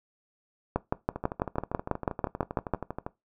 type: two click trains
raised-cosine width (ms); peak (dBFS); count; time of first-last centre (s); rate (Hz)
1; -19 / -11; 25 / 13; 1.16-3.065 / 0.76-2.737; 12.6 / 6.07
effects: noise-tail reverb RT60 0.2 s tail -19 dB re dry